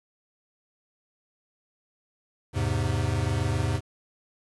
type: chord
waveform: square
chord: E augmented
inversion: none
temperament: equal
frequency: 82.41 / 103.83 / 130.81 Hz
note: E2 / G#2 / B#2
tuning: 0 / 0 / 0 cents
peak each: -30 / -28 / -30 dBFS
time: 2.53-3.81 s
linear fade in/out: 50 ms
effects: resampled to 24000 Hz + 9-bit